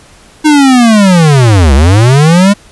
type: linear two-way sweep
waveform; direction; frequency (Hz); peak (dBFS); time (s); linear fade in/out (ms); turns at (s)
square; down then up; 311.1 to 64.4 to 207.1; -3; 0.44-2.54; 20; 1.74
effects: pink hiss -39 dBFS RMS until 2.71 s + resampled to 24000 Hz